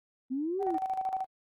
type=exponential two-way sweep; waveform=sine; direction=up then down; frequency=250 to 409.1 to 305 Hz; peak=-29 dBFS; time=0.3-0.78 s; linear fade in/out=20 ms; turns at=0.62 s
type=tone with tremolo; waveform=sine; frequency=760 Hz; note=F#5; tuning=46 cents sharp; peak=-27 dBFS; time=0.59-1.26 s; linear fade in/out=50 ms; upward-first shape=square; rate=13 Hz; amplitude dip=60%
effects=tanh soft clip ceiling -19 dBFS + AAC 64 kbps